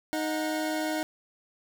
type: tone pair together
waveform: 25% pulse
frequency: 311.1 / 729 Hz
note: D#4 / F#5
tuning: 0 / -26 cents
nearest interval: octave + minor third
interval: 1474 cents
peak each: -25 / -31 dBFS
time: 0.13-1.03 s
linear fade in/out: 0 ms
effects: none